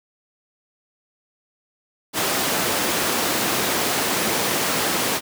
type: high-pass noise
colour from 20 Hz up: pink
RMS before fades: -22 dBFS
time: 2.13-5.21 s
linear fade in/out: 50 ms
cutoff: 230 Hz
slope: 12 dB/octave
effects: none